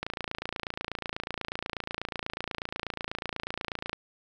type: click train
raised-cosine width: 0.3 ms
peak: -16 dBFS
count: 111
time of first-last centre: 0.03-3.931 s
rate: 28.2 Hz
effects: none